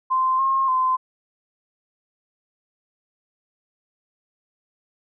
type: tone with pitch steps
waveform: sine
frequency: 1040 / 1072 / 1032 Hz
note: C6 / C6 / C6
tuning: -11 / +42 / -24 cents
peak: -17 dBFS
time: 0.1-0.97 s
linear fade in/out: 20 ms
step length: 290 ms
effects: none